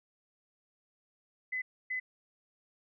sine tone bursts at uneven times, 2019 Hz, B6, 38 cents sharp, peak -32 dBFS, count 2, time 1.52-1.62 / 1.9-2 s, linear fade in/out 10 ms, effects none

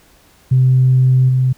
sine tone with level steps, 129 Hz, C3, 24 cents flat, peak -7 / -10 dBFS, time 0.51-1.53 s, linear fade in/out 10 ms, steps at 1.28 s, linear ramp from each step 20 ms, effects tanh soft clip ceiling -3 dBFS + pink hiss -50 dBFS RMS until 1.57 s

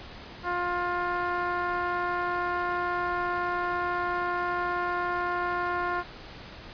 10% pulse tone with low-pass filter, 353.1 Hz, F4, 19 cents sharp, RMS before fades -29 dBFS, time 0.43-6.04 s, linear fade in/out 50 ms, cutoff 1300 Hz, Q 1.9, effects pink hiss -44 dBFS RMS until 6.73 s + resampled to 11025 Hz

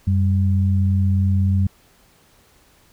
sine tone pair together, 92.5 / 196 Hz, F#2 / G3, 0 / 0 cents, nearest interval octave + minor second, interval 1300 cents, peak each -15 / -22 dBFS, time 0.07-1.67 s, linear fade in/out 5 ms, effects pink hiss -55 dBFS RMS until 2.92 s

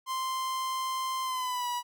45% pulse tone with pitch glide, 1044 to 974.1 Hz, C6 to B5, -4 to -24 cents, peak -30 dBFS, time 0.06-1.83 s, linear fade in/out 50 ms, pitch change -120 cents, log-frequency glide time 1.23-1.68 s, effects none

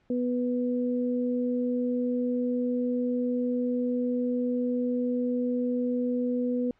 sine tone pair together, 246.7 / 493.4 Hz, B3 / B4, -2 / -2 cents, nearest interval octave, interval 1200 cents, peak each -26 / -30 dBFS, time 0.1-6.71 s, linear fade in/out 2 ms, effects pink hiss -67 dBFS RMS until 6.79 s + low-pass 3000 Hz 12 dB/octave

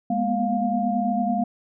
sine tone cluster, 206.1 / 238.5 / 247.6 / 704 Hz, G#3 / A#3 / B3 / F5, -13 / +40 / +5 / +14 cents, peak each -25 / -26 / -32 / -24 dBFS, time 0.1-1.44 s, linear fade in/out 5 ms, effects none

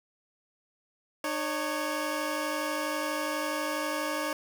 15% pulse tone pair together, 303.3 / 554.4 Hz, D#4 / C#5, -44 / 0 cents, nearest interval minor seventh, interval 1044 cents, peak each -26 dBFS, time 1.24-4.33 s, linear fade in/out 2 ms, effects none

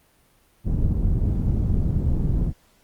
pink low-pass noise, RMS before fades -21 dBFS, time 0.64-2.53 s, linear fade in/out 50 ms, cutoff 170 Hz, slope 12 dB/octave, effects pink hiss -60 dBFS RMS until 2.83 s + Opus 32 kbps

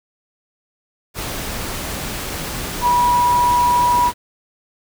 sine tone in noise, 973 Hz, B5, 26 cents flat, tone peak -12 dBFS, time 2.81-4.12 s, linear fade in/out 50 ms, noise pink, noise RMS -26 dBFS, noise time 1.14-4.14 s, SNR +11 dB, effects none

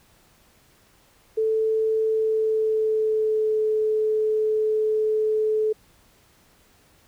sine tone with pitch glide, 440 to 432.4 Hz, A4 to A4, 0 to -30 cents, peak -19 dBFS, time 1.37-5.73 s, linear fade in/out 10 ms, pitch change -30 cents, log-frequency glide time 2.06-3.63 s, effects pink hiss -58 dBFS RMS until 7.07 s

